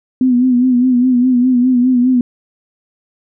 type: tone with vibrato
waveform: sine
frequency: 250.4 Hz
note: B3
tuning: 24 cents sharp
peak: -8 dBFS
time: 0.21-2.21 s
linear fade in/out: 2 ms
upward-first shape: sine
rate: 4.9 Hz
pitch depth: 59 cents each way
effects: none